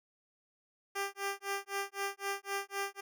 10% pulse tone with tremolo, 396.8 Hz, G4, 21 cents sharp, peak -24 dBFS, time 0.95-3.01 s, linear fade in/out 10 ms, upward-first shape sine, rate 3.9 Hz, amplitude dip 100%, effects none

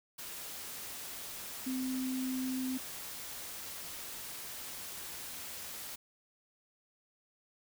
sine tone in noise, 258.6 Hz, C4, 20 cents flat, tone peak -33 dBFS, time 1.66-2.78 s, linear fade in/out 10 ms, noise white, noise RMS -44 dBFS, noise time 0.18-5.96 s, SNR +8 dB, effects none

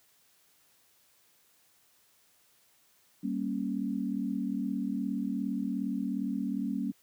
sine chord, G diminished, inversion none, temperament equal with one note detuned, 196 / 233.1 / 275.6 Hz, G3 / Bb3 / Db4, 0 / 0 / -10 cents, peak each -34 dBFS, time 3.23-6.92 s, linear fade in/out 10 ms, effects white hiss -66 dBFS RMS until 7.02 s + high-pass 60 Hz 12 dB/octave

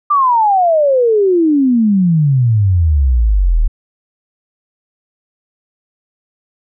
sine exponential sweep, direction down, 1200 to 36.32 Hz, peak -8 dBFS, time 0.1-3.68 s, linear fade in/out 10 ms, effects none

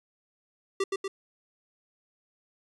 square tone with echo, 390 Hz, G4, 9 cents flat, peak -25 dBFS, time 0.8-0.84 s, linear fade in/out 5 ms, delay 120 ms, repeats 2, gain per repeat -3 dB, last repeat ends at 1.08 s, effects resampled to 22050 Hz

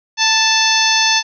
harmonic tone with a mistuned harmonic, 880 Hz, A5, in tune, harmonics 1 / 2 / 3 / 4 / 5 / 6 / 7, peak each -19 / -19 / -19 / -19 / -19 / -19 / -19 dBFS, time 0.17-1.23 s, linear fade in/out 50 ms, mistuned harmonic 1, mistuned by +18 cents, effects none

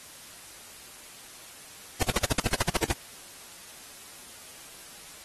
pink noise bursts, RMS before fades -23 dBFS, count 13, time 2.01-2.919 s, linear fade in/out 5 ms, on 21 ms, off 53 ms, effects white hiss -47 dBFS RMS until 5.24 s + AAC 32 kbps

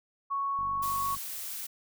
sine tone, 1108.7 Hz, C#6, in tune, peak -28 dBFS, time 0.3-1.16 s, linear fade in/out 20 ms
click train, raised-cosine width 5 ms, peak -38 dBFS, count 29, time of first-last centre 0.59-1.167 s, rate 48.5 Hz
blue noise, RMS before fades -38 dBFS, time 0.82-1.67 s, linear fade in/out 10 ms
effects none

